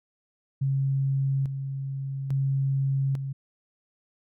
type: tone with tremolo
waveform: sine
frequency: 136.2 Hz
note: C#3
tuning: 30 cents flat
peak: -22 dBFS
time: 0.61-3.33 s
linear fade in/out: 10 ms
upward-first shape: square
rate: 0.59 Hz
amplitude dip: 55%
effects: none